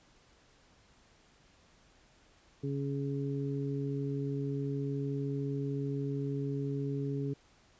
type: harmonic tone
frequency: 139.5 Hz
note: C#3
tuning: 11 cents sharp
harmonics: 1 / 2 / 3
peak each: -34 / -37 / -39 dBFS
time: 2.63-7.34 s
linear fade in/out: 10 ms
effects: pink hiss -64 dBFS RMS until 7.79 s + resampled to 16000 Hz